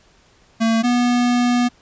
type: tone pair in turn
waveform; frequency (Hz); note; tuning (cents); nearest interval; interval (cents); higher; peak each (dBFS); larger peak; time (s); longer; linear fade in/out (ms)
square; 226 / 243.8; A3 / B3; +47 / -22; minor second; 131; second; -15; neither; 0.6-0.83 / 0.83-1.69; second; 20
effects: pink hiss -54 dBFS RMS until 1.81 s + resampled to 16000 Hz